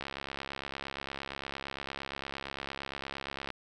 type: click train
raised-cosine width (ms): 0.3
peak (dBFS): -21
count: 241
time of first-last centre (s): 0.01-3.503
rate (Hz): 68.7
effects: none